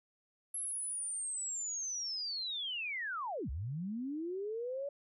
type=linear two-way sweep; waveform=sine; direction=down then up; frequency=11200 to 58 to 575 Hz; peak=-36 dBFS; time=0.54-4.89 s; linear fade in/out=5 ms; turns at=3.5 s; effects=none